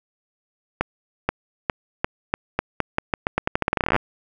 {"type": "accelerating click train", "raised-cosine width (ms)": 0.5, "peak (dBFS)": -4, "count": 27, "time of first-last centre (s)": [0.81, 3.963], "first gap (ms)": 480, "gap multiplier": 0.85, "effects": []}